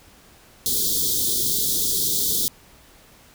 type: band-stop noise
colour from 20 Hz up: white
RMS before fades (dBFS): -22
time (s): 0.66-2.48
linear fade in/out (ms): 0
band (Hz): 480 to 3300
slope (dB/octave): 96
effects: pink hiss -51 dBFS RMS until 3.34 s